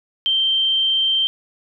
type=tone pair in turn; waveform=sine; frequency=3136 / 3136 Hz; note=G7 / G7; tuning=0 / 0 cents; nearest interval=unison; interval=0 cents; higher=neither; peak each=-15 dBFS; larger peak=neither; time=0.26-0.51 / 0.51-1.27 s; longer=second; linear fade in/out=0 ms; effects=none